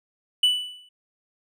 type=tone with exponential decay; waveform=triangle; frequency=2973 Hz; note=F#7; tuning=8 cents sharp; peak=-12 dBFS; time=0.43-0.89 s; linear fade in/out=5 ms; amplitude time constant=100 ms; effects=none